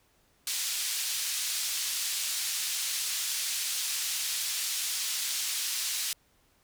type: band-pass noise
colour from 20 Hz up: pink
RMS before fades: -32 dBFS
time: 0.47-6.13 s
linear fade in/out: 2 ms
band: 3700 to 12000 Hz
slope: 12 dB/octave
effects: pink hiss -67 dBFS RMS until 6.63 s